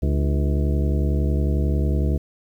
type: harmonic tone with a mistuned harmonic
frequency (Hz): 71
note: C#2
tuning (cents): +42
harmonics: 1 / 2 / 3 / 4 / 5 / 6 / 7 / 9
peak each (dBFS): -19 / -25 / -29 / -31 / -33 / -35 / -36 / -38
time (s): 0.02-2.18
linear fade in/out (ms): 10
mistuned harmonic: 4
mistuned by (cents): +110
effects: 9-bit